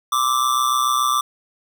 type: tone with amplitude modulation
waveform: square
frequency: 1174.7 Hz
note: D6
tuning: in tune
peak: -14 dBFS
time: 0.12-1.21 s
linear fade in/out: 5 ms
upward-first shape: sine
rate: 127 Hz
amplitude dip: 70%
effects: none